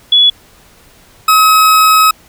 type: tone pair in turn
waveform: sine / 40% pulse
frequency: 3400 / 1277.6 Hz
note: G#7 / D#6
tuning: +40 / +45 cents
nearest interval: octave + perfect fourth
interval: 1695 cents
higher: first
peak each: -4 dBFS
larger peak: neither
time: 0.12-0.3 / 1.28-2.11 s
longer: second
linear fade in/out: 5 ms
effects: pink hiss -44 dBFS RMS until 2.28 s